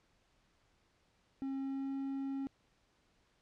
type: tone with pitch glide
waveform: triangle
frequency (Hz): 270.2 to 272.2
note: C#4 to C#4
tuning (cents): -44 to -31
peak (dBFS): -34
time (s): 1.42-2.47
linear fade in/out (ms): 0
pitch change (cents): +13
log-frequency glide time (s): 1.61-1.94
effects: pink hiss -73 dBFS RMS until 3.41 s + low-pass 6000 Hz 12 dB/octave